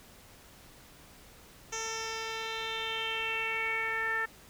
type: tone with low-pass filter sweep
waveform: 10% pulse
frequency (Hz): 447.3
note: A4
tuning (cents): +28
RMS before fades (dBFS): -34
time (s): 1.72-4.26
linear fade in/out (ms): 10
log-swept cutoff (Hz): 6200 to 1700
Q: 5.4
effects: pink hiss -55 dBFS RMS until 4.49 s